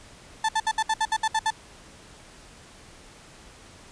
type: tone bursts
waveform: 35% pulse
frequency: 880 Hz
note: A5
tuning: in tune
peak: -19 dBFS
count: 10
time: 0.44-1.505 s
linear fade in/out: 5 ms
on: 48 ms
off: 65 ms
effects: pink hiss -49 dBFS RMS until 3.91 s + resampled to 22050 Hz